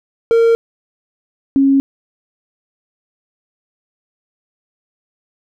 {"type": "tone pair in turn", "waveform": ["triangle", "sine"], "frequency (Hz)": [460, 273.5], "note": ["A#4", "C#4"], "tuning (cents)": [-23, -23], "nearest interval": "major sixth", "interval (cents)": 900, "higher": "first", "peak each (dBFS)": [-6, -8], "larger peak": "first", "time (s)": [[0.31, 0.55], [1.56, 1.8]], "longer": "neither", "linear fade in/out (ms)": 0, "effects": []}